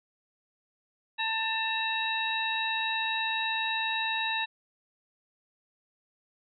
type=harmonic tone with a mistuned harmonic; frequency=892 Hz; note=A5; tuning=23 cents sharp; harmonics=1 / 2 / 3 / 4; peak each=-33 / -33 / -33 / -33 dBFS; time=1.18-4.46 s; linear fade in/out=20 ms; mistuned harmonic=4; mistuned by=+120 cents; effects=none